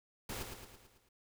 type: noise with echo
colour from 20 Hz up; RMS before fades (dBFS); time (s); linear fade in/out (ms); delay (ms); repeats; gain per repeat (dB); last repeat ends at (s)
pink; -42; 0.29-0.43; 5; 110; 6; -5; 1.09
effects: none